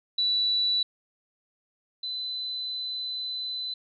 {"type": "tone pair in turn", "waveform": "sine", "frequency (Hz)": [3951, 4018], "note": ["B7", "B7"], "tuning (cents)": [0, 29], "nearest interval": "unison", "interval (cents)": 29, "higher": "second", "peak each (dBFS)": [-22, -30], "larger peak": "first", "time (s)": [[0.18, 0.83], [2.03, 3.74]], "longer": "second", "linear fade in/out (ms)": 5, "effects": []}